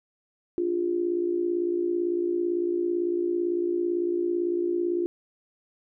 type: tone with amplitude modulation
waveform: sine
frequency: 349.1 Hz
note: F4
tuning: 1 cent flat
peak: -20 dBFS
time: 0.58-5.06 s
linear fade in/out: 0 ms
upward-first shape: sine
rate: 57.9 Hz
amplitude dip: 70%
effects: none